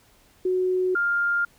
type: tone pair in turn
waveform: sine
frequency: 368.6 / 1402.1 Hz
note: F#4 / F6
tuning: -7 / +6 cents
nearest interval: octave + major seventh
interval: 2313 cents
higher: second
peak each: -20 dBFS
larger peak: neither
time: 0.45-0.95 / 0.95-1.45 s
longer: neither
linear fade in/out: 5 ms
effects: pink hiss -58 dBFS RMS until 1.58 s